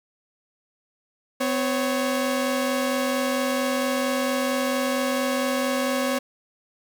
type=tone pair together; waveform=sawtooth; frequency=253.8 / 552 Hz; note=B3 / C#5; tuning=+47 / -7 cents; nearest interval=octave + minor second; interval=1346 cents; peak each=-21 dBFS; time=1.4-6.19 s; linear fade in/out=10 ms; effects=none